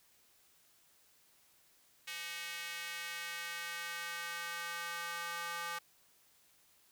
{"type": "tone with high-pass filter sweep", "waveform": "square", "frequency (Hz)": 170.6, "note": "F3", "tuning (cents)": -40, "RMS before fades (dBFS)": -42, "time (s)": [2.07, 5.79], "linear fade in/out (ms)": 10, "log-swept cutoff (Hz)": [2300, 1200], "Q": 1.7, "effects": ["white hiss -68 dBFS RMS until 6.91 s"]}